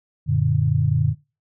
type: chord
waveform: sine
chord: Gb augmented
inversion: none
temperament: equal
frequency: 92.5 / 116.54 / 146.83 Hz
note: Gb2 / Bb2 / D3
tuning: 0 / 0 / 0 cents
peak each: -23 / -21 / -19 dBFS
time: 0.26-1.15 s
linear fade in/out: 50 ms
effects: noise-tail reverb RT60 0.3 s tail -21 dB re dry